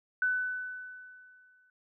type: tone with exponential decay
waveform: sine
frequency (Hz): 1500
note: F#6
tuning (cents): +23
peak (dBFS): -24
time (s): 0.22-1.7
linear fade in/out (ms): 2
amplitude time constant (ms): 320
effects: none